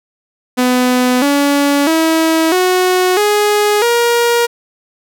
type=tone with pitch steps; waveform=sawtooth; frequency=250.5 / 284.4 / 323 / 366.8 / 416.5 / 472.9 Hz; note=B3 / C#4 / E4 / F#4 / G#4 / A#4; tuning=+25 / +45 / -35 / -15 / +5 / +25 cents; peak=-6 dBFS; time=0.57-4.47 s; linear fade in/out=20 ms; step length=650 ms; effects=none